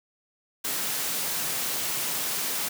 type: high-pass noise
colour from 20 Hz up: white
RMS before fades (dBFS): -29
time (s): 0.64-2.69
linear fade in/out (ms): 10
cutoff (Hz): 110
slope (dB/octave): 96
effects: none